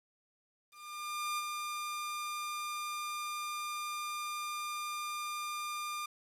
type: tone with ADSR envelope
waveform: sawtooth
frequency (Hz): 1202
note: D6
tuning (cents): +40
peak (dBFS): -29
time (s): 0.7-6.06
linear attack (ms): 680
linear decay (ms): 31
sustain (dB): -4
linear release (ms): 6
effects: resampled to 32000 Hz + 10-bit